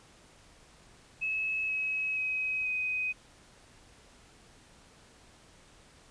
sine tone with pitch steps, 2584 / 2559 / 2534 / 2509 Hz, E7 / D#7 / D#7 / D#7, -35 / +48 / +31 / +14 cents, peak -29 dBFS, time 1.21-3.13 s, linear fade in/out 20 ms, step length 480 ms, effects pink hiss -58 dBFS RMS until 6.1 s + resampled to 22050 Hz

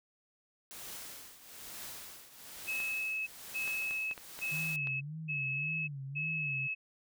white noise with tremolo, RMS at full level -44 dBFS, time 0.71-4.76 s, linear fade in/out 0 ms, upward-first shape triangle, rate 1.1 Hz, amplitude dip 80%
sine tone bursts, 2585 Hz, E7, 34 cents flat, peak -33 dBFS, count 5, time 2.67-6.75 s, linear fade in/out 20 ms, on 600 ms, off 270 ms
clicks, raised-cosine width 0.3 ms, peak -29 dBFS, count 7, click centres 2.802 / 3.677 / 3.91 / 4.112 / 4.178 / 4.39 / 4.872 s
sine tone with vibrato, 146.83 Hz, D3, in tune, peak -39 dBFS, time 4.51-6.68 s, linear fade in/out 20 ms, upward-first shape sine, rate 1.8 Hz, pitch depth 150 cents each way
effects none

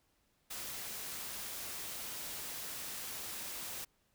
white noise, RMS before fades -43 dBFS, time 0.5-3.85 s, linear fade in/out 10 ms, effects pink hiss -75 dBFS RMS until 4.14 s

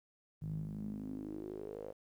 sawtooth tone with band-pass filter sweep, 51.91 Hz, G#1, in tune, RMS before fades -43 dBFS, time 0.41-1.93 s, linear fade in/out 20 ms, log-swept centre 140 to 530 Hz, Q 6.5, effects 12-bit

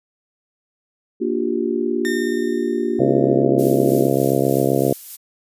sine chord, G minor seventh, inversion first, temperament just, 235.2 / 294 / 352.8 / 392 Hz, Bb3 / D4 / F4 / G4, +16 / +2 / +18 / 0 cents, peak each -24 / -25 / -22 / -24 dBFS, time 1.2-4.08 s, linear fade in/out 20 ms
40% pulse tone with exponential decay, 1820 Hz, A#6, 42 cents flat, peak -22 dBFS, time 2.05-3.43 s, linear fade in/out 0 ms, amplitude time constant 300 ms
harmonic tone, 67.7 Hz, C#2, 40 cents flat, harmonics 2 / 3 / 4 / 5 / 6 / 7 / 8 / 9 / 10, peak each -23 / -27 / -22 / -22 / -22 / -23 / -24 / -27 / -26 dBFS, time 2.99-4.93 s, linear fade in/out 5 ms
violet noise with tremolo, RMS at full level -30 dBFS, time 3.58-5.17 s, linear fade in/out 20 ms, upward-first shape sine, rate 3.3 Hz, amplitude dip 40%
effects resampled to 32000 Hz

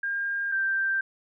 sine tone pair in turn, 1608 / 1572.2 Hz, G6 / G6, +44 / +5 cents, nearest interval unison, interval 39 cents, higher first, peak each -26 / -23 dBFS, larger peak second, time 0.03-0.52 / 0.52-1.01 s, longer neither, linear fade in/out 5 ms, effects none

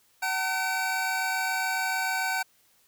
square tone cluster, 756 / 904 / 1517 / 2315 Hz, F#5 / A5 / F#6 / D7, +37 / +47 / +43 / -25 cents, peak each -32 / -36 / -30 / -35 dBFS, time 0.22-2.43 s, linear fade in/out 10 ms, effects white hiss -64 dBFS RMS until 2.87 s

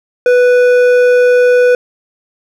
triangle tone with hard clipping, 493.9 Hz, B4, in tune, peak -7 dBFS, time 0.26-1.75 s, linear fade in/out 2 ms, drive 12 dB, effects none

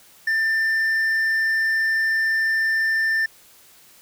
sine tone with hard clipping, 1787 Hz, A6, 26 cents sharp, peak -19 dBFS, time 0.27-3.26 s, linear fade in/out 5 ms, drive 3 dB, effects white hiss -51 dBFS RMS until 4.01 s

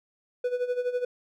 triangle tone with tremolo, 493.9 Hz, B4, in tune, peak -21 dBFS, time 0.44-1.05 s, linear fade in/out 5 ms, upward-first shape sine, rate 12 Hz, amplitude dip 75%, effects none

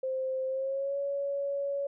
sine tone with pitch glide, 523.3 to 560.9 Hz, C5 to C#5, 0 to +20 cents, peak -29 dBFS, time 0.03-1.87 s, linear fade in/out 5 ms, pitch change +120 cents, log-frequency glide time 0.47-0.97 s, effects none

